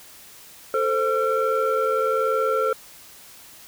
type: tone cluster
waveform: sine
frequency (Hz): 442.8 / 524 / 1356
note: A4 / C5 / E6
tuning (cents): +11 / +2 / +49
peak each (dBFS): -22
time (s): 0.74-2.73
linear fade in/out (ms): 2
effects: tanh soft clip ceiling -14 dBFS + white hiss -46 dBFS RMS until 3.67 s